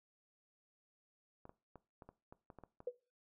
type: clicks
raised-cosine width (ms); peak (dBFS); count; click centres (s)
1; -39; 10; 1.454 / 1.494 / 1.757 / 2.022 / 2.09 / 2.325 / 2.502 / 2.587 / 2.637 / 2.804
type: tone with exponential decay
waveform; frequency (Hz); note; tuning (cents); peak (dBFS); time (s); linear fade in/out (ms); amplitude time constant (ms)
sine; 493.9; B4; 0; -33; 2.87-2.95; 5; 17
effects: noise-tail reverb RT60 0.3 s tail -19 dB re dry